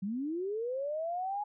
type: linear sweep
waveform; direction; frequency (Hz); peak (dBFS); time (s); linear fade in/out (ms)
sine; up; 183.2 to 841; -32; 0.02-1.44; 10
effects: none